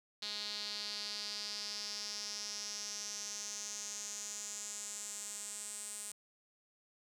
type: tone with band-pass filter sweep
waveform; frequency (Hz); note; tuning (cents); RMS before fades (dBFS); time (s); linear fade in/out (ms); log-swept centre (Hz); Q
sawtooth; 207.7; G#3; 0; -43; 0.22-6.12; 5; 4200 to 8500; 5.1
effects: none